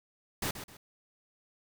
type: noise with echo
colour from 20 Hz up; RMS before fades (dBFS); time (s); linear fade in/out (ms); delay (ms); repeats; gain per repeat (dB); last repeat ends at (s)
pink; -33; 0.42-0.51; 5; 130; 2; -10; 0.77
effects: none